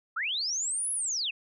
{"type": "linear two-way sweep", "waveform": "sine", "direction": "up then down", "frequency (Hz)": [1210, 10750, 2440], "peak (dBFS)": -28, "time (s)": [0.16, 1.31], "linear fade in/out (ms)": 10, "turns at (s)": 0.92, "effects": []}